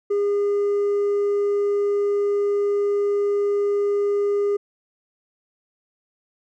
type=tone with hard clipping; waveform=triangle; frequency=406.8 Hz; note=G#4; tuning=36 cents flat; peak=-17 dBFS; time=0.1-4.57 s; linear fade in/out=10 ms; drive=1 dB; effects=none